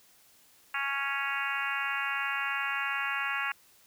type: harmonic tone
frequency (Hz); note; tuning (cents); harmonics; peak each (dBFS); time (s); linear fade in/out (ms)
277.2; C#4; 0; 3 / 4 / 5 / 6 / 7 / 8 / 9 / 10; -41 / -37 / -36 / -35 / -38 / -39 / -39 / -38; 0.74-3.52; 5
effects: white hiss -61 dBFS RMS until 3.86 s